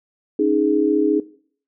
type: chord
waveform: sine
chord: C# suspended second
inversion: none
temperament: just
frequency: 277.2 / 311.8 / 415.8 Hz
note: C#4 / D#4 / G#4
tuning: 0 / +4 / +2 cents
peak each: -22 / -18 / -18 dBFS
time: 0.39-1.2 s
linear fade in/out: 5 ms
effects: noise-tail reverb RT60 0.5 s tail -18 dB re dry